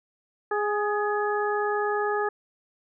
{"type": "harmonic tone with a mistuned harmonic", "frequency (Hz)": 415.3, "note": "G#4", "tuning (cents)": 0, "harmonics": [1, 2, 3, 4], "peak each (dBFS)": [-26, -29, -31, -32], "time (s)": [0.51, 2.29], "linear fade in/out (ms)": 5, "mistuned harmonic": 4, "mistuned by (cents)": 30, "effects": []}